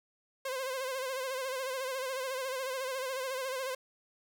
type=tone with vibrato; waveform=sawtooth; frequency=523.3 Hz; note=C5; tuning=in tune; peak=-30 dBFS; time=0.45-3.75 s; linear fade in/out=5 ms; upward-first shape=sine; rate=14 Hz; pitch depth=65 cents each way; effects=none